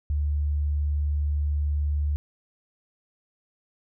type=tone; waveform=sine; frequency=73.42 Hz; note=D2; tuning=in tune; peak=-22 dBFS; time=0.1-2.16 s; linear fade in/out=0 ms; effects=none